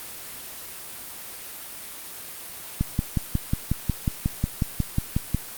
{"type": "click train", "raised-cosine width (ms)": 5, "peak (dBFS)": -9, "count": 15, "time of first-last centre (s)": [2.81, 5.346], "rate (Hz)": 5.52, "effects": ["white hiss -38 dBFS RMS until 5.57 s", "Opus 32 kbps"]}